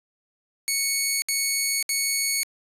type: tone bursts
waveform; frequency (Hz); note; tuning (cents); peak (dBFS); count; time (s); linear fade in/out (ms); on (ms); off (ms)
10% pulse; 2217; C#7; 0; -13; 3; 0.68-2.432; 0; 540; 66
effects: resampled to 32000 Hz